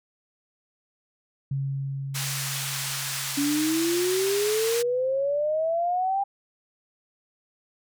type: tone with exponential decay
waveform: sine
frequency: 137.1 Hz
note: C#3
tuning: 19 cents flat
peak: -24 dBFS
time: 1.51-5.79 s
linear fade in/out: 5 ms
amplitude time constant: 930 ms
type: band-pass noise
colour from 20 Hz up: white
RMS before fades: -31 dBFS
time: 2.14-4.83 s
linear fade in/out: 20 ms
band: 970 to 9600 Hz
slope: 12 dB/octave
type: exponential sweep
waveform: sine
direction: up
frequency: 281 to 802 Hz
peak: -22 dBFS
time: 3.37-6.24 s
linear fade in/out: 10 ms
effects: none